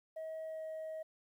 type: tone with pitch glide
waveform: sine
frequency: 638 to 634 Hz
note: D#5 to D#5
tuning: +43 to +32 cents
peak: -38 dBFS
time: 0.16-1.03 s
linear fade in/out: 10 ms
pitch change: -11 cents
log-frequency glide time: 0.45-0.63 s
effects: tanh soft clip ceiling -39 dBFS + 12-bit